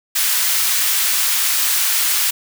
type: high-pass noise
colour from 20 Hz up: white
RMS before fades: -17 dBFS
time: 0.15-2.31 s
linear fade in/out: 10 ms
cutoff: 1300 Hz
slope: 12 dB/octave
effects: none